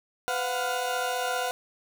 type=tone cluster; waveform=30% pulse; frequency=503 / 701 / 736 / 1399 Hz; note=B4 / F5 / F#5 / F6; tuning=+32 / +6 / -9 / +3 cents; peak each=-29 / -32 / -28 / -34 dBFS; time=0.28-1.51 s; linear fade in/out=0 ms; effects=none